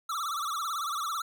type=tone with vibrato; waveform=square; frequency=1244.5 Hz; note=D#6; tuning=in tune; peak=-31 dBFS; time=0.09-1.22 s; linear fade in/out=5 ms; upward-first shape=sine; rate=18 Hz; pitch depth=160 cents each way; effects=none